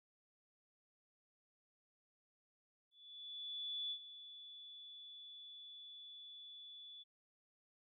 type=tone with ADSR envelope; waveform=sine; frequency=3450 Hz; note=A7; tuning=35 cents flat; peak=-39 dBFS; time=2.91-7.04 s; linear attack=1000 ms; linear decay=74 ms; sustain=-13 dB; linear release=23 ms; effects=none